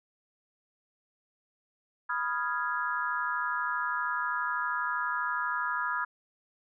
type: chord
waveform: sine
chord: F half-diminished seventh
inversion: second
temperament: equal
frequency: 987.8 / 1244.5 / 1396.9 / 1661.2 Hz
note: Cb6 / Eb6 / F6 / Ab6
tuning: 0 / 0 / 0 / 0 cents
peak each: -34 dBFS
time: 2.09-6.05 s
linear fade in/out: 10 ms
effects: none